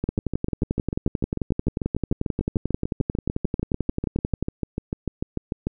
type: two click trains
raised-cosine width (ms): 3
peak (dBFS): -12 / -10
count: 39 / 50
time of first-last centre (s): 0.04-5.67 / 0.09-4.426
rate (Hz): 6.75 / 11.3
effects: none